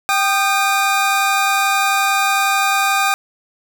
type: tone pair together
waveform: 25% pulse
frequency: 784 / 1221.6 Hz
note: G5 / D#6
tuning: 0 / -32 cents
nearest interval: minor sixth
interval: 768 cents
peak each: -13 dBFS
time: 0.09-3.14 s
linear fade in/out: 0 ms
effects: none